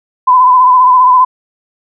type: tone with vibrato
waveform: sine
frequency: 1010 Hz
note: B5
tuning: 39 cents sharp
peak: -3 dBFS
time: 0.27-1.25 s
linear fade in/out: 10 ms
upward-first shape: sine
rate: 15 Hz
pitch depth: 38 cents each way
effects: none